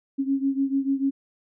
sine beating tone pair, 271.1 / 277.9 Hz, C#4 / C#4, -38 / +4 cents, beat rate 6.8 Hz, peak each -23 / -26 dBFS, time 0.18-1.11 s, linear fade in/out 20 ms, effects none

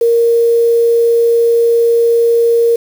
sine tone with quantisation, 466.2 Hz, A#4, in tune, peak -7 dBFS, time 0.01-2.76 s, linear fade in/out 5 ms, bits 5, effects none

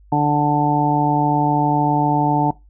harmonic tone, 147.3 Hz, D3, 6 cents sharp, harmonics 1 / 2 / 3 / 4 / 5 / 6, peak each -20 / -19 / -29 / -30 / -20 / -19 dBFS, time 0.12-2.51 s, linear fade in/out 5 ms, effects noise-tail reverb RT60 0.2 s tail -20 dB re dry + added 50 Hz sine -45 dBFS peak until 2.69 s

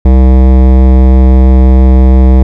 sine tone with hard clipping, 64.5 Hz, C2, 24 cents flat, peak -3 dBFS, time 0.05-2.43 s, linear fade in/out 5 ms, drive 17 dB, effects none

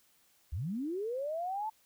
sine linear sweep, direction up, 61.74 to 891 Hz, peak -33 dBFS, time 0.52-1.7 s, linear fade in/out 10 ms, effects white hiss -68 dBFS RMS until 1.85 s

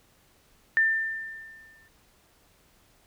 sine tone with exponential decay, 1790 Hz, A6, 29 cents sharp, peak -17 dBFS, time 0.77-1.88 s, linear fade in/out 0 ms, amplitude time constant 240 ms, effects pink hiss -62 dBFS RMS until 3.06 s

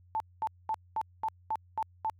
sine tone bursts, 880 Hz, A5, in tune, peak -28 dBFS, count 8, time 0.15-2.098 s, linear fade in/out 0 ms, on 51 ms, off 220 ms, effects added 89 Hz sine -57 dBFS peak until 2.19 s

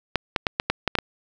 clicks, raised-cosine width 0.3 ms, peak -4 dBFS, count 8, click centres 0.157 / 0.362 / 0.468 / 0.599 / 0.7 / 0.877 / 0.953 / 0.987 s, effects none

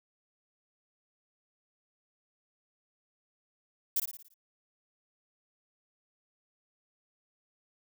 violet noise with echo, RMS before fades -28 dBFS, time 3.96-4 s, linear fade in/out 5 ms, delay 57 ms, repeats 6, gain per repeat -6 dB, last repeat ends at 4.342 s, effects none

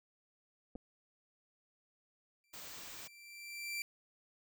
clicks, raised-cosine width 2 ms, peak -34 dBFS, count 2, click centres 0.754 / 0.758 s
sawtooth tone with exponential growth, 2349 Hz, D7, in tune, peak -33 dBFS, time 2.44-3.82 s, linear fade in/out 1 ms, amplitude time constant 300 ms
white band-stop noise, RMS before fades -49 dBFS, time 2.53-3.08 s, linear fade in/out 10 ms, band 8600 to 14000 Hz, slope 96 dB/octave
effects none

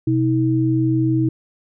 sine tone pair together, 126.6 / 319.8 Hz, B2 / D#4, +43 / +48 cents, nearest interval octave + major third, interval 1605 cents, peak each -18 / -17 dBFS, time 0.07-1.29 s, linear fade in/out 5 ms, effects none

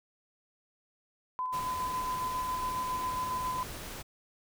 sine tone with tremolo, 1013 Hz, B5, 44 cents sharp, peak -30 dBFS, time 1.39-3.63 s, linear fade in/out 0 ms, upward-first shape square, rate 7.3 Hz, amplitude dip 25%
pink noise, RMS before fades -42 dBFS, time 1.52-4.03 s, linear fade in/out 20 ms
effects none

